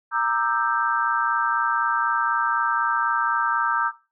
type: chord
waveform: sine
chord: E half-diminished seventh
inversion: second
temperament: equal with one note detuned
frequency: 932.3 / 1194.5 / 1318.5 / 1568 Hz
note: Bb5 / D6 / E6 / G6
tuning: 0 / +29 / 0 / 0 cents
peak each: -25 dBFS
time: 0.11-3.92 s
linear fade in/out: 50 ms
effects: noise-tail reverb RT60 0.3 s tail -18 dB re dry